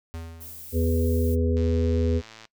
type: tone with exponential decay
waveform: square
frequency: 82.41 Hz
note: E2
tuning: in tune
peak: -32 dBFS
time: 0.14-1.02 s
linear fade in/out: 0 ms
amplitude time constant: 190 ms
type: noise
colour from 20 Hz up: violet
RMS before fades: -41 dBFS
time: 0.4-1.36 s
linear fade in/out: 20 ms
type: harmonic tone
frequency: 82.4 Hz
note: E2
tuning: in tune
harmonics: 1 / 3 / 5 / 6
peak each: -22 / -27 / -29 / -30 dBFS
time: 0.72-2.22 s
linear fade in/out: 50 ms
type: click train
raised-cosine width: 0.2 ms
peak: -27 dBFS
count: 99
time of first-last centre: 1.57-2.453 s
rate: 111 Hz
effects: noise-tail reverb RT60 0.1 s tail -21 dB re dry